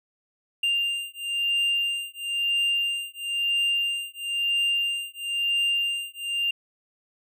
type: beating tone pair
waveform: triangle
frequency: 2794 / 2795 Hz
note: F7 / F7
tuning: 0 / +1 cents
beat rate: 1 Hz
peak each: -25 dBFS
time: 0.63-6.51 s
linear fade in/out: 5 ms
effects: none